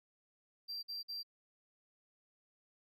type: tone bursts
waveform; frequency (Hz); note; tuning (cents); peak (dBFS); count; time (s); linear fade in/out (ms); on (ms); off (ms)
triangle; 4717; D8; +7; -39; 3; 0.68-1.232; 20; 150; 51
effects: none